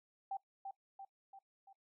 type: tone with echo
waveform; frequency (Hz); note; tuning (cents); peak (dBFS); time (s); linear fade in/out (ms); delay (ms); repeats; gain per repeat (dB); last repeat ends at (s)
sine; 782; G5; -4; -37; 0.31-0.37; 5; 340; 4; -5; 1.73
effects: noise-tail reverb RT60 0.1 s tail -19 dB re dry